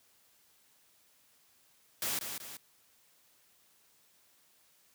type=noise with echo; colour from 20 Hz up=white; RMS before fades=-34 dBFS; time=2.02-2.19 s; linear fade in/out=2 ms; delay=190 ms; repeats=2; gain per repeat=-6 dB; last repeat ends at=2.57 s; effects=white hiss -67 dBFS RMS until 4.94 s + high-pass 60 Hz 12 dB/octave